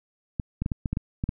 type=clicks; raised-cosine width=5 ms; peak=-14 dBFS; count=9; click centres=0.398 / 0.62 / 0.661 / 0.718 / 0.858 / 0.93 / 0.971 / 1.239 / 1.291 s; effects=none